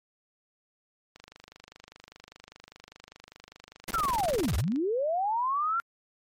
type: click train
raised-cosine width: 0.2 ms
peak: -29 dBFS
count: 91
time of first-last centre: 1.16-4.76 s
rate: 25 Hz
type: noise bursts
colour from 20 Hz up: pink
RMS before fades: -34 dBFS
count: 15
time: 3.88-4.608 s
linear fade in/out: 2 ms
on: 28 ms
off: 22 ms
type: linear two-way sweep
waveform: sine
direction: down then up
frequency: 1392 to 51.91 to 1392 Hz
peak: -25 dBFS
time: 3.94-5.8 s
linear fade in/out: 0 ms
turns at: 4.55 s
effects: MP3 64 kbps